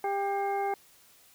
harmonic tone with a mistuned harmonic, 397.6 Hz, G4, 25 cents sharp, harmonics 1 / 2 / 3 / 4 / 5, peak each -32 / -29 / -44 / -44 / -42 dBFS, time 0.04-0.74 s, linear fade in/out 2 ms, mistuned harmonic 5, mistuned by +120 cents, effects white hiss -59 dBFS RMS until 1.34 s

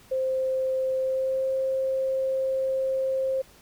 sine tone with pitch glide, 523.3 to 529.4 Hz, C5 to C5, 0 to +20 cents, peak -23 dBFS, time 0.11-3.42 s, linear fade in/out 10 ms, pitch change +20 cents, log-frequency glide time 1-1.49 s, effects pink hiss -54 dBFS RMS until 3.61 s

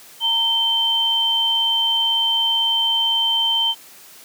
sine tone pair together, 917 / 3109 Hz, A#5 / G7, -29 / -15 cents, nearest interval octave + major sixth, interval 2114 cents, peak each -26 / -16 dBFS, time 0.2-3.75 s, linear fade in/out 50 ms, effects white hiss -44 dBFS RMS until 4.24 s + high-pass 150 Hz 12 dB/octave

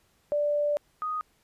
sine tone pair in turn, 587.3 / 1244.4 Hz, D5 / D#6, 0 / 0 cents, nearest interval octave + minor second, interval 1300 cents, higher second, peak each -23 / -28 dBFS, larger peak first, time 0.32-0.77 / 1.02-1.21 s, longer first, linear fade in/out 0 ms, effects pink hiss -67 dBFS RMS until 1.43 s + resampled to 32000 Hz

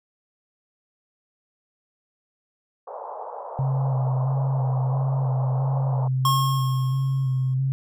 white band-pass noise, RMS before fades -35 dBFS, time 2.87-6.08 s, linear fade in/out 5 ms, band 480 to 1000 Hz, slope 48 dB/octave
sine tone with vibrato, 132.2 Hz, C3, 18 cents sharp, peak -20 dBFS, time 3.59-7.72 s, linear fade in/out 0 ms, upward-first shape square, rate 1.5 Hz, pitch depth 25 cents each way
square tone with exponential decay, 1082 Hz, C#6, 42 cents flat, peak -18 dBFS, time 6.25-7.54 s, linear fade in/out 2 ms, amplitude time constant 280 ms
effects none

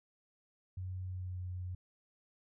sine tone with pitch glide, 92.4 to 90.76 Hz, F#2 to F#2, -2 to -33 cents, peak -38 dBFS, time 0.77-1.75 s, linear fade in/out 5 ms, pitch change -31 cents, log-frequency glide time 1.05-1.41 s, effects none

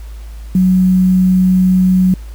sine tone with quantisation, 185 Hz, F#3, in tune, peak -7 dBFS, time 0.55-2.14 s, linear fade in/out 2 ms, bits 6, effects added 54 Hz sine -26 dBFS peak until 2.34 s + pink hiss -45 dBFS RMS until 2.34 s

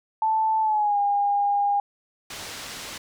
sine tone with pitch glide, 879 to 810.7 Hz, A5 to G#5, -2 to -42 cents, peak -19 dBFS, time 0.22-1.8 s, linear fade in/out 2 ms, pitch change -140 cents, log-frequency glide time 0.61-0.98 s
white low-pass noise, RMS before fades -37 dBFS, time 2.3-2.98 s, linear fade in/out 5 ms, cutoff 5900 Hz, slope 12 dB/octave
effects none

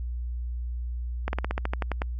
slowing click train, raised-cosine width 0.5 ms, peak -13 dBFS, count 11, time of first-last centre 1.28-2.019 s, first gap 51 ms, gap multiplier 1.08, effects added 60 Hz sine -29 dBFS peak until 2.19 s

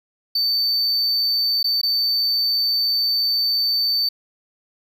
triangle tone with dropouts, 4557 Hz, C#8, 47 cents sharp, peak -16 dBFS, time 0.35-4.09 s, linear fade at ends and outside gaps 5 ms, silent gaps 1.63-1.642 / 1.815-1.831 s, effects none

